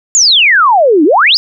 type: exponential two-way sweep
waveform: sine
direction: down then up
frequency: 7260 to 283.5 to 5270 Hz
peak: -4 dBFS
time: 0.15-1.37 s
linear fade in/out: 0 ms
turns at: 1.04 s
effects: none